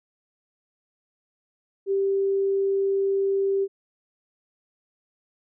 sine tone, 392 Hz, G4, in tune, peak -20 dBFS, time 1.86-3.68 s, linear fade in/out 50 ms, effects none

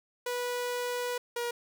sawtooth tone pair in turn, 490 / 477.4 Hz, B4 / A#4, -14 / +41 cents, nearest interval unison, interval 45 cents, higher first, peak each -27 dBFS, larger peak neither, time 0.26-1.18 / 1.36-1.51 s, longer first, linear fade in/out 5 ms, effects none

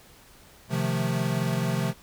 square chord, F dominant seventh, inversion second, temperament equal, 130.81 / 155.56 / 174.61 / 220 Hz, C3 / Eb3 / F3 / A3, 0 / 0 / 0 / 0 cents, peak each -29 / -32 / -30 / -33 dBFS, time 0.69-1.94 s, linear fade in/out 50 ms, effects pink hiss -53 dBFS RMS until 2.02 s

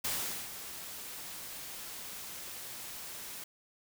white noise with ADSR envelope, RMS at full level -33 dBFS, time 0.04-3.44 s, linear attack 8 ms, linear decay 430 ms, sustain -11 dB, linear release 5 ms, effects none

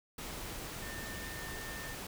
sine tone in noise, 1800 Hz, A6, 39 cents sharp, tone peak -46 dBFS, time 0.82-1.95 s, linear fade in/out 5 ms, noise pink, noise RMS -43 dBFS, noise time 0.18-2.07 s, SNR -6 dB, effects none

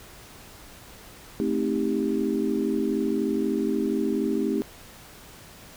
sine chord, A half-diminished seventh, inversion none, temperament just, 220 / 264 / 316.8 / 396 Hz, A3 / C4 / Eb4 / G4, 0 / +16 / +31 / +18 cents, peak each -28 dBFS, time 1.4-4.62 s, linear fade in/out 0 ms, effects pink hiss -47 dBFS RMS until 5.76 s

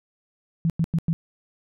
sine tone bursts, 164.81 Hz, E3, in tune, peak -18 dBFS, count 4, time 0.65-1.13 s, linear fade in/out 0 ms, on 48 ms, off 96 ms, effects none

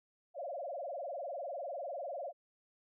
sine tone with vibrato, 620 Hz, D#5, 6 cents flat, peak -38 dBFS, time 0.34-2.33 s, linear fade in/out 50 ms, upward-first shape sine, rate 20 Hz, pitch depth 250 cents each way, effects none

